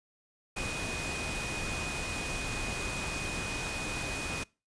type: tone in noise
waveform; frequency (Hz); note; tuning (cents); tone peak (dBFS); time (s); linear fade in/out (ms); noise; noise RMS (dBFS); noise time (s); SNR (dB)
sine; 2489; D#7; 0; -38; 0.56-4.44; 10; pink; -36; 0.56-4.44; -5
effects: noise-tail reverb RT60 0.3 s tail -24 dB re dry + resampled to 22050 Hz